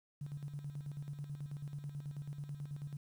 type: tone with tremolo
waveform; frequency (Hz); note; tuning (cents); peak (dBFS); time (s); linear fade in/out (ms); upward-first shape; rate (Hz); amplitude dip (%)
sine; 144; D3; -34; -39; 0.21-2.97; 5; square; 9.2; 60
effects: 11-bit